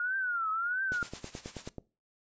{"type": "tone with vibrato", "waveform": "sine", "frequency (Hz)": 1418, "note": "F6", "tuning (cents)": 26, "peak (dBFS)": -29, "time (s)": [0, 1.03], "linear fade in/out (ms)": 2, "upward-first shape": "triangle", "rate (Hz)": 1.5, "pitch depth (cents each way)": 190}
{"type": "click train", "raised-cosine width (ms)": 2, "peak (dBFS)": -26, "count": 9, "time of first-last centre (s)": [0.92, 1.783], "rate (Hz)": 9.27}
{"type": "noise with tremolo", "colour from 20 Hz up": "white", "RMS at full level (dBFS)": -43, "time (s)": [0.92, 1.69], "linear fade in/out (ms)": 0, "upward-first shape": "sine", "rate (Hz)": 9.4, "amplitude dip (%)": 75}
{"effects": ["noise-tail reverb RT60 0.3 s tail -20 dB re dry", "resampled to 16000 Hz"]}